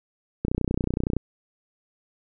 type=click train; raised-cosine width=3 ms; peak=-11 dBFS; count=23; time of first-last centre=0.45-1.167 s; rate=30.7 Hz; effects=none